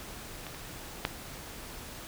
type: clicks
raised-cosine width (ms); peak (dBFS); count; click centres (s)
0.3; -24 / -29 / -11; 3; 0.467 / 0.547 / 1.051
effects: pink hiss -44 dBFS RMS until 2.07 s